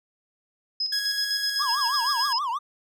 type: tone with tremolo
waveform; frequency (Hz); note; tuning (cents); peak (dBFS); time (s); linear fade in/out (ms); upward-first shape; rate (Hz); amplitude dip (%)
sine; 5080; D#8; +35; -23; 0.8-2.39; 5; square; 7.9; 55
type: tone with pitch glide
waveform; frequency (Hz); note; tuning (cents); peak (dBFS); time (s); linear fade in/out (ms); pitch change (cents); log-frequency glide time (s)
sawtooth; 1661.2 to 1649.7; G#6 to G#6; 0 to -12; -26; 0.92-2.33; 5; -12; 1.46-1.76
type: tone with vibrato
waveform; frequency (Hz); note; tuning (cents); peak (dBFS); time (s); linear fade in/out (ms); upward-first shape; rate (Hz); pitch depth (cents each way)
triangle; 1045; C6; -2; -23; 1.59-2.59; 20; triangle; 6.3; 270
effects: none